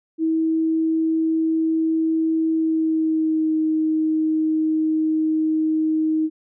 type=tone with pitch glide; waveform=sine; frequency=321.8 to 314.3 Hz; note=E4 to D#4; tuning=-42 to +18 cents; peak=-17 dBFS; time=0.18-6.3 s; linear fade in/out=50 ms; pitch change=-40 cents; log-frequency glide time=2.49-3.56 s; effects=none